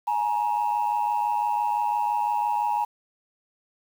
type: tone pair together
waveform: sine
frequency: 840 / 945.9 Hz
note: G#5 / A#5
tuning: +19 / +25 cents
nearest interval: major second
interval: 206 cents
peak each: -23 / -24 dBFS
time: 0.07-2.85 s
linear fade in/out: 10 ms
effects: tanh soft clip ceiling -17 dBFS + 8-bit